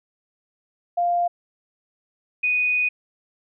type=tone pair in turn; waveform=sine; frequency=698.5 / 2483 Hz; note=F5 / D#7; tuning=0 / -4 cents; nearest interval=octave + minor seventh; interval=2196 cents; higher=second; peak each=-18 dBFS; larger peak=neither; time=0.97-1.28 / 2.43-2.89 s; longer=second; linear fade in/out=10 ms; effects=none